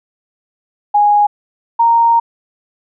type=tone pair in turn; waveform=sine; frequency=827 / 928.3 Hz; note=G#5 / A#5; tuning=-8 / -7 cents; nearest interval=major second; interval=201 cents; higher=second; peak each=-7 dBFS; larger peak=neither; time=0.94-1.27 / 1.79-2.2 s; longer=second; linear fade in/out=10 ms; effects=none